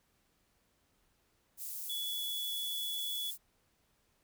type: high-pass noise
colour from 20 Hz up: white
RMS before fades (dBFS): -42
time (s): 1.57-3.38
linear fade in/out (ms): 50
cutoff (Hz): 9000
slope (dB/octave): 12
type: tone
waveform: sine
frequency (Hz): 3410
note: G#7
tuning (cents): +45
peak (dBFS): -36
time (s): 1.89-3.31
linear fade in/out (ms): 10
effects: pink hiss -74 dBFS RMS until 4.23 s